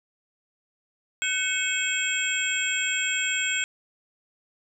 sine tone cluster, 1519 / 2214 / 2589 / 3251 / 7500 Hz, F#6 / C#7 / E7 / G#7 / A#8, +45 / -3 / -32 / -38 / +10 cents, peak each -30 dBFS, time 1.22-3.64 s, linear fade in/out 0 ms, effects none

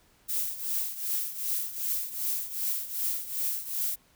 violet noise with tremolo, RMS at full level -28 dBFS, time 0.28-3.96 s, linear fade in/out 20 ms, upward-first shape triangle, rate 2.6 Hz, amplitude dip 80%, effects pink hiss -63 dBFS RMS until 4.15 s

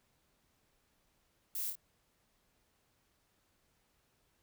violet noise with echo, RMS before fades -39 dBFS, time 1.55-1.7 s, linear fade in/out 2 ms, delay 27 ms, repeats 2, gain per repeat -4 dB, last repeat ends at 1.754 s, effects pink hiss -75 dBFS RMS until 4.42 s

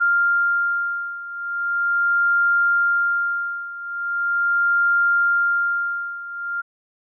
sine beating tone pair, 1396.9 / 1397.3 Hz, F6 / F6, 0 / 0 cents, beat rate 0.4 Hz, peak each -19 / -22 dBFS, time 0-6.62 s, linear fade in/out 20 ms, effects none

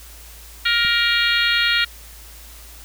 harmonic tone, 470 Hz, A#4, 14 cents sharp, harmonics 3 / 4 / 5 / 6 / 7 / 8 / 9, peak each -21 / -22 / -23 / -24 / -24 / -25 / -26 dBFS, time 0.65-1.85 s, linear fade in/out 10 ms
click, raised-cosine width 5 ms, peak -23 dBFS, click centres 0.849 s
effects added 56 Hz sine -41 dBFS peak until 2.84 s + white hiss -43 dBFS RMS until 2.84 s

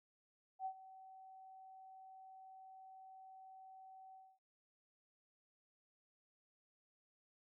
sine tone with ADSR envelope, 761 Hz, F#5, 48 cents sharp, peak -38 dBFS, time 0.59-4.39 s, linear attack 66 ms, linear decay 75 ms, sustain -17 dB, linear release 250 ms, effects none

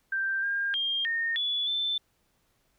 sine tone with pitch steps, 1571 / 1608 / 3209 / 1837 / 3428 / 3535 Hz, G6 / G6 / G7 / A#6 / A7 / A7, +3 / +44 / +40 / -26 / -46 / +7 cents, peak -26 dBFS, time 0.12-1.98 s, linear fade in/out 5 ms, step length 310 ms, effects pink hiss -71 dBFS RMS until 2.78 s

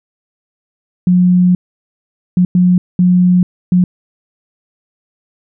sine tone bursts at uneven times, 180 Hz, F#3, 47 cents flat, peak -6 dBFS, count 5, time 1.07-1.55 / 2.37-2.45 / 2.55-2.78 / 2.99-3.43 / 3.72-3.84 s, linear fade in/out 2 ms, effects none

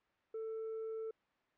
triangle tone with tanh clipping, 444 Hz, A4, 16 cents sharp, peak -40 dBFS, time 0.34-1.11 s, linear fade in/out 5 ms, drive 7 dB, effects white hiss -75 dBFS RMS until 1.57 s + low-pass 2000 Hz 12 dB/octave

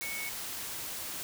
sine tone in noise, 2217 Hz, C#7, in tune, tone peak -37 dBFS, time 0.02-0.29 s, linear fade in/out 0 ms, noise white, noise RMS -39 dBFS, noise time 0.01-1.23 s, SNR -1 dB, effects none

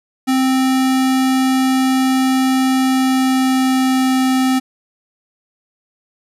square tone with pitch glide, 261.6 to 260.1 Hz, C4 to C4, 0 to -10 cents, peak -13 dBFS, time 0.27-4.6 s, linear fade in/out 20 ms, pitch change -10 cents, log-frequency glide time 2.77-4.32 s, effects resampled to 32000 Hz + 9-bit

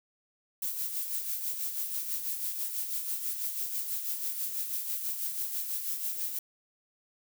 violet noise with tremolo, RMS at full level -32 dBFS, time 0.62-6.39 s, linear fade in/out 5 ms, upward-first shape sine, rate 6.1 Hz, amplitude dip 50%, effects none

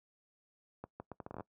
accelerating click train, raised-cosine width 1 ms, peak -29 dBFS, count 11, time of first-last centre 0.84-1.407 s, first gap 160 ms, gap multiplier 0.73, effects noise-tail reverb RT60 0.1 s tail -21 dB re dry + high-pass 80 Hz 12 dB/octave

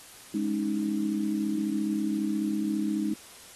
sine chord, Ab suspended fourth, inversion none, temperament just, 207.7 / 276.9 / 311.5 Hz, Ab3 / Db4 / Eb4, 0 / -2 / +2 cents, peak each -29 / -34 / -29 dBFS, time 0.34-3.14 s, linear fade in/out 5 ms, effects white hiss -49 dBFS RMS until 3.55 s + AAC 32 kbps

